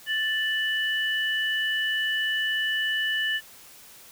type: tone pair together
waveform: sine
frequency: 1760 / 2960 Hz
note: A6 / F#7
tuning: 0 / 0 cents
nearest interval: major sixth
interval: 900 cents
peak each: -25 / -28 dBFS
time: 0.06-3.41 s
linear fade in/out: 50 ms
effects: white hiss -49 dBFS RMS until 4.11 s